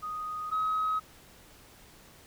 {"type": "tone pair in turn", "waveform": "sine", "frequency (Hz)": [1244.5, 1271.4], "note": ["D#6", "D#6"], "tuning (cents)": [0, 37], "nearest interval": "unison", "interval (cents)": 37, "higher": "second", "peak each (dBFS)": [-33, -25], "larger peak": "second", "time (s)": [[0.02, 0.51], [0.51, 1]], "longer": "neither", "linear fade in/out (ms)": 20, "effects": ["tanh soft clip ceiling -23 dBFS", "pink hiss -55 dBFS RMS until 2.26 s"]}